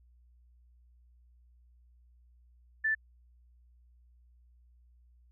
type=tone; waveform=sine; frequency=1760 Hz; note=A6; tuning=in tune; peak=-26 dBFS; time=2.84-2.95 s; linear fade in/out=10 ms; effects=added 60 Hz sine -59 dBFS peak until 5.31 s